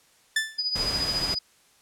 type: tone with exponential decay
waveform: sawtooth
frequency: 1760 Hz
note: A6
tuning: in tune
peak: -15 dBFS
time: 0.36-0.62 s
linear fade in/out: 5 ms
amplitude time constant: 56 ms
type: tone with tremolo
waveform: sine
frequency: 4950 Hz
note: D#8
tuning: 10 cents flat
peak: -22 dBFS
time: 0.58-1.39 s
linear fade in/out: 10 ms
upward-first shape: triangle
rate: 14 Hz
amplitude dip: 70%
type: noise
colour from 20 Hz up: pink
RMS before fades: -32 dBFS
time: 0.75-1.35 s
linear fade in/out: 10 ms
effects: white hiss -60 dBFS RMS until 1.81 s + low-pass 10000 Hz 12 dB/octave